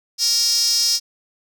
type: tone with high-pass filter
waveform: sawtooth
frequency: 466.2 Hz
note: A#4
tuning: in tune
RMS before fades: -18 dBFS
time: 0.18-1 s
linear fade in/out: 50 ms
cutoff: 5200 Hz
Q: 8.6
effects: none